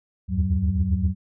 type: tone cluster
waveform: sine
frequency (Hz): 71.8 / 79.5 / 87.2 / 96.3 / 187.7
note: D2 / D#2 / F2 / G2 / F#3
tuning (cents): -39 / +38 / -2 / -30 / +25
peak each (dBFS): -29 / -22 / -30 / -25 / -25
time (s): 0.28-1.15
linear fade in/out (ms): 50
effects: tanh soft clip ceiling -10 dBFS